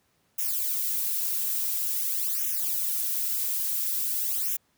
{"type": "noise with flanger", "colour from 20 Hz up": "violet", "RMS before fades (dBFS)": -28, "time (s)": [0.38, 4.57], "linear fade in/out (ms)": 10, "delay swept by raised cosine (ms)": [0.22, 3.62], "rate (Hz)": 0.48, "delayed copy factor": -0.95, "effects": ["pink hiss -69 dBFS RMS until 4.77 s", "high-pass 80 Hz 12 dB/octave"]}